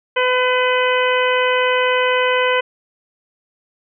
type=harmonic tone; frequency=504 Hz; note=B4; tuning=35 cents sharp; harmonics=1 / 2 / 3 / 4 / 5 / 6; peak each=-17 / -20 / -22 / -23 / -24 / -25 dBFS; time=0.16-2.61 s; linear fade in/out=10 ms; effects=none